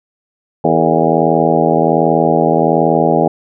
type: harmonic tone with a mistuned harmonic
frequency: 81.3 Hz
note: E2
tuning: 23 cents flat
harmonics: 2 / 3 / 4 / 5 / 6 / 7 / 8 / 9 / 10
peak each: -18 / -18 / -18 / -18 / -18 / -18 / -18 / -18 / -18 dBFS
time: 0.64-3.28 s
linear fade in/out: 5 ms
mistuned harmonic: 6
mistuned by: -82 cents
effects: none